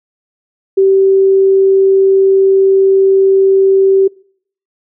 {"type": "tone", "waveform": "sine", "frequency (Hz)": 386.8, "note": "G4", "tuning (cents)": -23, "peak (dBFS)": -5, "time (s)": [0.77, 4.08], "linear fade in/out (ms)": 10, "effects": ["noise-tail reverb RT60 0.6 s tail -25 dB re dry"]}